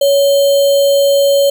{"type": "tone with sample-and-hold", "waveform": "sine", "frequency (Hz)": 560, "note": "C#5", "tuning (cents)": 18, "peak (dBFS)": -7, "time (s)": [0.01, 1.5], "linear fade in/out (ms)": 5, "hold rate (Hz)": 3675, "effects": []}